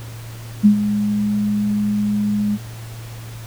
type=tone with ADSR envelope; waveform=sine; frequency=207.7 Hz; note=G#3; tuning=in tune; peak=-5 dBFS; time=0.63-2.58 s; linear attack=26 ms; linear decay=96 ms; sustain=-11 dB; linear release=37 ms; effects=added 114 Hz sine -31 dBFS peak until 3.46 s + pink hiss -40 dBFS RMS until 3.46 s